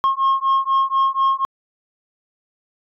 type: beating tone pair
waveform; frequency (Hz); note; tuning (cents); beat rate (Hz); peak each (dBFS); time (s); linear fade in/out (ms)
sine; 1076 / 1080.1; C6 / C#6; +48 / -45; 4.1; -16; 0.04-1.45; 0
effects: tanh soft clip ceiling -12 dBFS